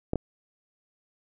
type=clicks; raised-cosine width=2 ms; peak=-13 dBFS; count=2; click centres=0.134 / 0.157 s; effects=none